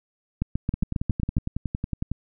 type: two click trains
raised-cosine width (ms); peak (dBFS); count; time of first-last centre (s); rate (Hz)
5; -14 / -11; 16 / 8; 0.74-2.116 / 0.42-1.369; 10.9 / 7.38
effects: none